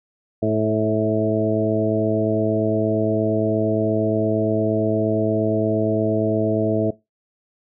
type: harmonic tone with a mistuned harmonic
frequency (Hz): 108.6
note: A2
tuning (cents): -22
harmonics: 1 / 2 / 3 / 4 / 5 / 6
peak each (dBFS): -25 / -24 / -23 / -24 / -28 / -23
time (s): 0.42-6.91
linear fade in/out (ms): 10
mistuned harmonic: 5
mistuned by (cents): +17
effects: noise-tail reverb RT60 0.2 s tail -19 dB re dry